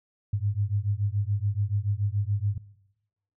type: beating tone pair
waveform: sine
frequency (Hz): 98.9 / 105.9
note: G2 / G#2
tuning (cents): +16 / +34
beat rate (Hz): 7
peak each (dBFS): -27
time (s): 0.33-2.58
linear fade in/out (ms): 5
effects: noise-tail reverb RT60 0.9 s tail -20 dB re dry